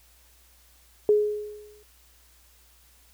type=tone with exponential decay; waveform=sine; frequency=419.4 Hz; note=G#4; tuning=17 cents sharp; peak=-14 dBFS; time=1.09-1.83 s; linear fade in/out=1 ms; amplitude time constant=160 ms; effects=added 60 Hz sine -59 dBFS peak until 3.13 s + white hiss -59 dBFS RMS until 3.13 s